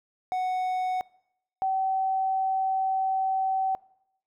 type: tone pair in turn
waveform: triangle / sine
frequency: 740 / 764.8 Hz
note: F#5 / G5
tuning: 0 / -43 cents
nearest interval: minor second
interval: 57 cents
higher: second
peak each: -23 / -23 dBFS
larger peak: neither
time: 0.32-1.01 / 1.62-3.75 s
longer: second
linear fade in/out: 0 ms
effects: noise-tail reverb RT60 0.8 s tail -23 dB re dry